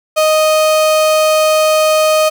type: tone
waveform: 35% pulse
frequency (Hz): 622.3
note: D#5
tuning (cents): 0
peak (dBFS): -7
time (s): 0.16-2.3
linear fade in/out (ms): 20
effects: none